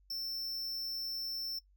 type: tone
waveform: square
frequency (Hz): 5370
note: E8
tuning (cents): +31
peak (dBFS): -36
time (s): 0.1-1.59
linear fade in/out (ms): 5
effects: noise-tail reverb RT60 0.1 s tail -20 dB re dry + added 48 Hz sine -63 dBFS peak until 1.76 s